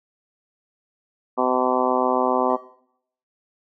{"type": "harmonic tone", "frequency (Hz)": 127.4, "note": "C3", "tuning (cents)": -46, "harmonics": [2, 3, 4, 5, 6, 7, 8, 9], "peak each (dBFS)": [-26, -26, -26, -26, -26, -26, -26, -26], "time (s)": [1.37, 2.57], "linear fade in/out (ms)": 20}
{"type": "tone with exponential decay", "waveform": "triangle", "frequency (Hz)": 630, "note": "D#5", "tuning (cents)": 21, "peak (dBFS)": -31, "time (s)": [2.5, 2.79], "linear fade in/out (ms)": 0, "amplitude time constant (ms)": 61}
{"effects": ["noise-tail reverb RT60 0.7 s tail -18 dB re dry"]}